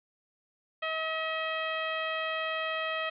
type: tone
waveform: 10% pulse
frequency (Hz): 639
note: D#5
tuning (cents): +46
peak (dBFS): -21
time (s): 0.82-3.1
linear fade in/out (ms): 10
effects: resampled to 8000 Hz + 10-bit